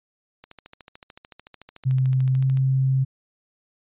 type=click train; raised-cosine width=0.2 ms; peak=-25 dBFS; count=30; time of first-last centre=0.44-2.572 s; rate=13.6 Hz
type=tone with pitch glide; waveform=sine; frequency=130.6 to 132.73 Hz; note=C3 to C3; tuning=-3 to +25 cents; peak=-17 dBFS; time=1.85-3.05 s; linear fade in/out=20 ms; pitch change=+28 cents; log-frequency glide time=2.35-2.41 s
effects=resampled to 8000 Hz